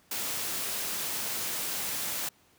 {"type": "noise", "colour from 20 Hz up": "white", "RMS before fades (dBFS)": -33, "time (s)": [0.11, 2.29], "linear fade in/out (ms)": 5, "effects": ["pink hiss -63 dBFS RMS until 2.58 s", "high-pass 80 Hz 12 dB/octave"]}